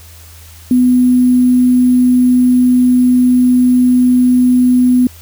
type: tone with sample-and-hold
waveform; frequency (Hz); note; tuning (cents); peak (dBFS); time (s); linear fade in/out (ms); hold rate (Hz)
sine; 250; B3; +21; -6; 0.71-5.07; 2; 11025
effects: added 82 Hz sine -36 dBFS peak until 5.21 s + white hiss -40 dBFS RMS until 5.21 s